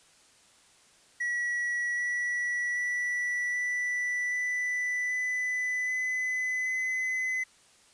triangle tone with pitch steps, 1931 / 1944.4 / 1958 / 1971.6 / 1985.3 / 1999.1 / 2013 / 2027 Hz, B6 / B6 / B6 / B6 / B6 / B6 / B6 / B6, -39 / -28 / -15 / -3 / +9 / +21 / +33 / +45 cents, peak -26 dBFS, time 1.2-7.44 s, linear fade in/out 10 ms, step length 780 ms, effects white hiss -60 dBFS RMS until 7.93 s + resampled to 22050 Hz

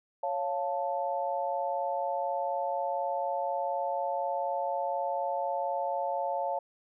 sine chord, Db augmented, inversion none, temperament equal, 554.4 / 698.5 / 880 Hz, Db5 / F5 / A5, 0 / 0 / 0 cents, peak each -33 dBFS, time 0.23-6.59 s, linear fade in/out 5 ms, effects none

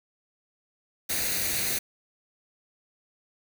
white noise with comb filter, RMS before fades -28 dBFS, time 1.09-1.79 s, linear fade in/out 10 ms, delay 0.47 ms, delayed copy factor +0.6, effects none

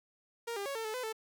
sawtooth tone with pitch steps, 466.7 / 400.6 / 555 / 449.4 / 434.2 / 505 / 440.9 Hz, A#4 / G4 / C#5 / A4 / A4 / B4 / A4, +2 / +38 / +2 / +37 / -23 / +39 / +4 cents, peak -32 dBFS, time 0.47-1.128 s, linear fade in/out 10 ms, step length 94 ms, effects none

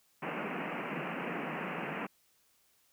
pink band-pass noise, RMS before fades -38 dBFS, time 0.22-2.07 s, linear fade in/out 10 ms, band 150 to 2800 Hz, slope 96 dB/octave, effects white hiss -70 dBFS RMS until 2.92 s

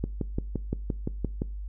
click train, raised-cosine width 3 ms, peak -15 dBFS, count 9, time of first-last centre 0.04-1.419 s, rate 5.8 Hz, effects noise-tail reverb RT60 0.4 s tail -22 dB re dry + added 50 Hz sine -33 dBFS peak until 1.68 s

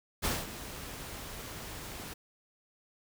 pink noise with ADSR envelope, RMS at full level -30 dBFS, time 0.22-2.14 s, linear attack 29 ms, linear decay 210 ms, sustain -13 dB, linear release 11 ms, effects none

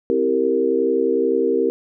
sine chord, C dominant seventh, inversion none, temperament equal with one note detuned, 261.6 / 329.6 / 392 / 463.2 Hz, C4 / E4 / G4 / Bb4, 0 / 0 / 0 / -11 cents, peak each -24 / -24 / -20 / -19 dBFS, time 0.1-1.7 s, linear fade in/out 0 ms, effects none

